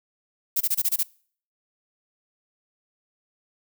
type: noise bursts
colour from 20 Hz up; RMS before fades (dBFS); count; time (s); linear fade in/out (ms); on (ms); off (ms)
violet; -22; 7; 0.56-1.033; 10; 47; 24
effects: noise-tail reverb RT60 0.5 s tail -24 dB re dry